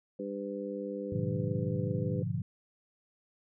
harmonic tone, 100 Hz, G2, 35 cents sharp, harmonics 2 / 3 / 4 / 5, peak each -40 / -41 / -41 / -38 dBFS, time 0.19-2.23 s, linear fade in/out 5 ms
sine chord, G# diminished seventh, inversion none, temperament equal with one note detuned, 103.83 / 121.63 / 146.83 / 174.61 Hz, G#2 / B2 / D3 / F3, 0 / -26 / 0 / 0 cents, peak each -36 dBFS, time 1.12-2.42 s, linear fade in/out 5 ms
effects none

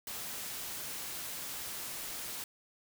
white noise, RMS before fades -41 dBFS, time 0.07-2.44 s, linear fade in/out 2 ms, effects none

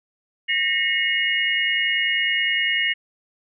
sine tone cluster, 1838 / 1948 / 2169 / 2867 Hz, A#6 / B6 / C#7 / F7, -25 / -24 / -38 / +45 cents, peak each -24 / -29 / -23 / -23 dBFS, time 0.48-2.94 s, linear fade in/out 20 ms, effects none

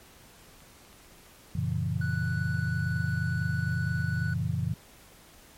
clicks, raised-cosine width 0.3 ms, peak -39 dBFS, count 7, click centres 0.605 / 0.85 / 0.929 / 1.047 / 1.264 / 1.721 / 2.16 s
sine chord, F# dominant seventh, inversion none, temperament equal with one note detuned, 92.5 / 116.54 / 138.59 / 167.4 Hz, F#2 / A#2 / C#3 / E3, 0 / 0 / 0 / +27 cents, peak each -32 dBFS, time 1.55-4.74 s, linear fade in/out 5 ms
triangle tone, 1480 Hz, F#6, in tune, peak -33 dBFS, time 2.01-4.34 s, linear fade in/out 5 ms
effects pink hiss -54 dBFS RMS until 5.57 s + MP3 64 kbps

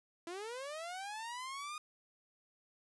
sawtooth linear sweep, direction up, 328.7 to 1236 Hz, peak -38 dBFS, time 0.27-1.78 s, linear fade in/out 2 ms, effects resampled to 24000 Hz

